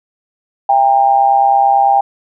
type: tone with amplitude modulation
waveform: sine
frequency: 798 Hz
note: G5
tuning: 31 cents sharp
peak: -4 dBFS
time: 0.69-2.01 s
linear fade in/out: 5 ms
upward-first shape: sine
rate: 129 Hz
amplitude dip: 70%
effects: none